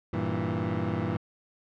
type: chord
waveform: 20% pulse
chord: E diminished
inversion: first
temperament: equal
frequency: 98 / 116.54 / 164.81 Hz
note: G2 / Bb2 / E3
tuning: 0 / 0 / 0 cents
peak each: -27 dBFS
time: 0.13-1.17 s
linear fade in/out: 5 ms
effects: low-pass 2000 Hz 12 dB/octave